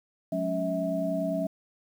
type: tone cluster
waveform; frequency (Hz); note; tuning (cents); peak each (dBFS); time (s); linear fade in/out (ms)
sine; 180.3 / 210.3 / 278.3 / 647; F#3 / G#3 / C#4 / E5; -45 / +22 / +7 / -32; -32 / -37 / -32 / -29; 0.32-1.47; 5
effects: 9-bit